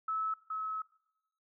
sine tone pair in turn, 1301 / 1289.8 Hz, E6 / E6, -23 / -38 cents, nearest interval unison, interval 15 cents, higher first, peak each -31 / -34 dBFS, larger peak first, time 0.08-0.34 / 0.5-0.82 s, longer second, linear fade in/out 5 ms, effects noise-tail reverb RT60 0.9 s tail -21 dB re dry

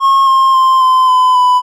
triangle tone with pitch steps, 1084 / 1066 / 1048.3 / 1030.9 / 1013.7 / 996.9 Hz, C#6 / C6 / C6 / C6 / B5 / B5, -39 / +32 / +3 / -26 / +45 / +16 cents, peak -4 dBFS, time 0-1.62 s, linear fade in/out 50 ms, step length 270 ms, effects none

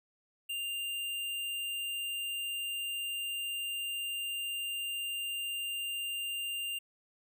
square tone, 2794 Hz, F7, in tune, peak -35 dBFS, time 0.49-6.79 s, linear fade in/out 10 ms, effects none

